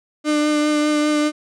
35% pulse tone with vibrato, 300 Hz, D4, 37 cents sharp, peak -14 dBFS, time 0.24-1.32 s, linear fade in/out 50 ms, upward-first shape triangle, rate 5 Hz, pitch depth 16 cents each way, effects resampled to 22050 Hz

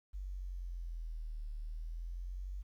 sine linear two-way sweep, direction down then up, 48.31 to 37.17 to 48.31 Hz, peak -39 dBFS, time 0.13-2.63 s, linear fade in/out 20 ms, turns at 1.51 s, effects 12-bit

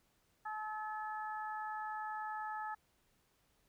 harmonic tone, 430 Hz, A4, 40 cents flat, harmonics 2 / 3 / 4, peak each -41 / -45 / -47 dBFS, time 0.45-2.75 s, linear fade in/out 10 ms, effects pink hiss -75 dBFS RMS until 3.68 s

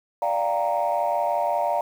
sine chord, G minor seventh, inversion second, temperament equal with one note detuned, 587.3 / 698.5 / 784 / 929.6 Hz, D5 / F5 / G5 / Bb5, 0 / 0 / 0 / -5 cents, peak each -25 / -24 / -29 / -25 dBFS, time 0.22-1.81 s, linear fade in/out 2 ms, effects tanh soft clip ceiling -14 dBFS + 8-bit

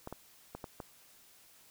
clicks, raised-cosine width 1 ms, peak -27 dBFS, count 5, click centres 0.074 / 0.126 / 0.55 / 0.642 / 0.802 s, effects white hiss -61 dBFS RMS until 1.7 s

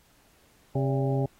harmonic tone with a mistuned harmonic, 134.2 Hz, C3, 44 cents sharp, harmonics 1 / 2 / 3 / 4 / 5 / 6, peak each -25 / -32 / -31 / -34 / -39 / -37 dBFS, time 0.75-1.26 s, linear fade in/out 5 ms, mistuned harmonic 4, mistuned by +110 cents, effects pink hiss -62 dBFS RMS until 1.39 s + AAC 48 kbps

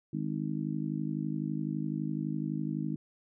harmonic tone, 51.91 Hz, G#1, in tune, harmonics 3 / 4 / 5 / 6, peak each -35 / -36 / -37 / -38 dBFS, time 0.13-2.96 s, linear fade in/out 5 ms, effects none

